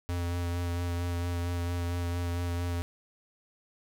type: tone with vibrato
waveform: square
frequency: 87 Hz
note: F2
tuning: 6 cents flat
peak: -30 dBFS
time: 0.09-2.82 s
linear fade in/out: 0 ms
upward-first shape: sine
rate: 4.4 Hz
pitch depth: 17 cents each way
effects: none